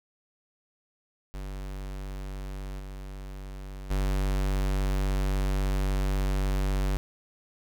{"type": "tone with level steps", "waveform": "square", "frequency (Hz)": 48.17, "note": "G1", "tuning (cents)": -30, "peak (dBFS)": [-35, -38, -25], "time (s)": [1.34, 6.97], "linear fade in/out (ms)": 0, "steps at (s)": [2.79, 3.9], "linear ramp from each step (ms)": 10, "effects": []}